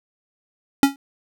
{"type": "tone with exponential decay", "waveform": "square", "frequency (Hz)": 277.2, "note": "C#4", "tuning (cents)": 0, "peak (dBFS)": -8, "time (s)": [0.83, 0.96], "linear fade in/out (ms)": 1, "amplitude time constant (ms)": 28, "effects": []}